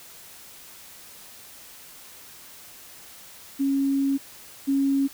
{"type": "tone pair in turn", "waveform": "sine", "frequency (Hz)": [274.9, 274.9], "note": ["C#4", "C#4"], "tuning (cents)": [-14, -14], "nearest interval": "unison", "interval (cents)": 0, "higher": "neither", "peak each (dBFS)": [-20, -19], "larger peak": "second", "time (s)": [[3.59, 4.18], [4.67, 5.08]], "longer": "first", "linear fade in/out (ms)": 20, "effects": ["white hiss -46 dBFS RMS until 5.13 s"]}